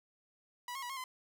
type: tone with pitch steps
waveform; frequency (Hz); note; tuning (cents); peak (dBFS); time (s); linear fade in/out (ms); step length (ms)
sawtooth; 978 / 1082 / 973 / 1078 / 1026; B5 / C#6 / B5 / C#6 / C6; -17 / -42 / -26 / -49 / -34; -36; 0.68-1.04; 2; 72
effects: none